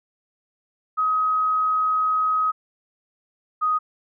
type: tone pair in turn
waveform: sine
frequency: 1265 / 1248.3 Hz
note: D#6 / D#6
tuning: +28 / +5 cents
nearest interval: unison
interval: 23 cents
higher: first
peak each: -18 dBFS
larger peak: neither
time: 0.97-2.52 / 3.61-3.79 s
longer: first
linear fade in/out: 20 ms
effects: none